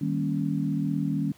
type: chord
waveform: sine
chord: Eb dominant seventh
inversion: none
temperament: equal with one note detuned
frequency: 155.56 / 197.59 / 233.1 / 277.2 Hz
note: Eb3 / G3 / Bb3 / Db4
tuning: 0 / +14 / 0 / 0 cents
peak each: -28 / -30 / -33 / -29 dBFS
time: 0.01-1.32 s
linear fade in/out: 5 ms
effects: pink hiss -57 dBFS RMS until 1.37 s + high-pass 80 Hz 12 dB/octave